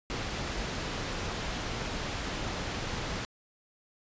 pink low-pass noise, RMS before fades -35 dBFS, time 0.1-3.25 s, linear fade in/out 0 ms, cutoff 6000 Hz, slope 12 dB/octave, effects resampled to 16000 Hz

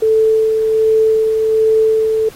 sine tone with tremolo, 440 Hz, A4, in tune, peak -8 dBFS, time 0.02-2.29 s, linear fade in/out 5 ms, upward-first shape sine, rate 1.3 Hz, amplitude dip 35%, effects pink hiss -40 dBFS RMS until 2.35 s + AAC 48 kbps

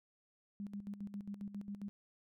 sine tone with tremolo, 202.1 Hz, G#3, 47 cents flat, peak -40 dBFS, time 0.6-1.89 s, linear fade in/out 0 ms, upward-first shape square, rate 7.4 Hz, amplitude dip 70%, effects none

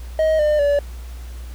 triangle tone with pitch steps, 630 / 601.6 / 574.4 Hz, D#5 / D5 / D5, +21 / +42 / -39 cents, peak -12 dBFS, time 0.19-0.79 s, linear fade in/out 2 ms, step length 200 ms, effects added 60 Hz sine -30 dBFS peak until 1.54 s + pink hiss -46 dBFS RMS until 1.54 s

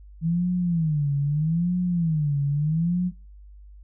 sine tone with vibrato, 159.5 Hz, D#3, 43 cents sharp, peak -20 dBFS, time 0.21-3.12 s, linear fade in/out 50 ms, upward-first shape sine, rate 0.79 Hz, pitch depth 210 cents each way, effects noise-tail reverb RT60 0.3 s tail -24 dB re dry + added 50 Hz sine -43 dBFS peak until 3.83 s

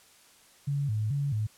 sine tone with vibrato, 123.47 Hz, B2, in tune, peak -26 dBFS, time 0.67-1.47 s, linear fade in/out 10 ms, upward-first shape square, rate 2.3 Hz, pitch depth 240 cents each way, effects white hiss -58 dBFS RMS until 1.57 s + low-pass 11000 Hz 12 dB/octave

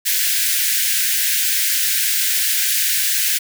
white high-pass noise, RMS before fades -18 dBFS, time 0.05-3.39 s, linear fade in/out 20 ms, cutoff 1500 Hz, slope 96 dB/octave, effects none

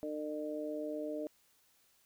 harmonic tone, 151.3 Hz, D#3, 48 cents flat, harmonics 2 / 3 / 4, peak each -40 / -43 / -40 dBFS, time 0.03-1.27 s, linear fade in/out 0 ms, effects white hiss -70 dBFS RMS until 2.05 s

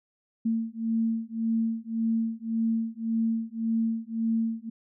sine beating tone pair, 225.2 / 227 Hz, A3 / A#3, +40 / -46 cents, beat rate 1.8 Hz, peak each -28 / -28 dBFS, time 0.45-4.7 s, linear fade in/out 10 ms, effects none

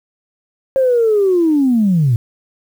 sine linear sweep, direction down, 540 to 109.3 Hz, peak -9 dBFS, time 0.76-2.16 s, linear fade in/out 0 ms, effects tanh soft clip ceiling -5 dBFS + 7-bit

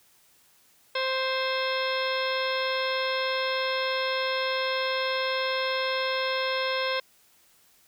harmonic tone with a mistuned harmonic, 523.3 Hz, C5, in tune, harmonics 1 / 2 / 3 / 4 / 5 / 6 / 7 / 8 / 10, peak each -29 / -32 / -34 / -35 / -36 / -37 / -37 / -38 / -39 dBFS, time 0.95-7 s, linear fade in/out 5 ms, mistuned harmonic 6, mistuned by +68 cents, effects white hiss -61 dBFS RMS until 7.87 s

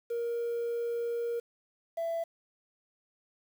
triangle tone pair in turn, 470.4 / 666.5 Hz, A#4 / E5, +16 / +19 cents, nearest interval tritone, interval 603 cents, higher second, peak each -27 dBFS, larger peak neither, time 0.1-1.4 / 1.97-2.24 s, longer first, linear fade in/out 10 ms, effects tanh soft clip ceiling -26 dBFS + 9-bit

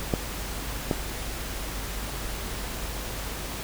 clicks, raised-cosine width 2 ms, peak -9 dBFS, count 2, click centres 0.138 / 0.912 s, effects added 50 Hz sine -35 dBFS peak until 3.63 s + pink hiss -35 dBFS RMS until 3.63 s

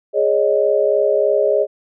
sine chord, Ab suspended fourth, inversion none, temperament equal with one note detuned, 415.3 / 554.4 / 617.6 Hz, Ab4 / Db5 / Eb5, 0 / 0 / -13 cents, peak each -17 dBFS, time 0.13-1.67 s, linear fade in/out 50 ms, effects none

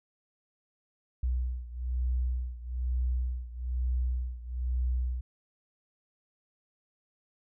sine beating tone pair, 61.74 / 62.84 Hz, B1 / B1, 0 / +31 cents, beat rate 1.1 Hz, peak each -30 / -33 dBFS, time 1.23-5.21 s, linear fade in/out 5 ms, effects none

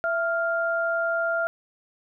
sine tone pair together, 666 / 1397.4 Hz, E5 / F6, +18 / +1 cents, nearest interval octave + minor second, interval 1283 cents, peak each -25 dBFS, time 0.04-1.47 s, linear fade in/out 0 ms, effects none

